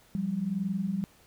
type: tone pair together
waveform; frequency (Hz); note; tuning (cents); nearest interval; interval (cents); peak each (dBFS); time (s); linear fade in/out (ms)
sine; 175.7 / 197.09; F3 / G3; +11 / +10; major second; 199; -33 / -29; 0.15-1.04; 0
effects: pink hiss -60 dBFS RMS until 1.26 s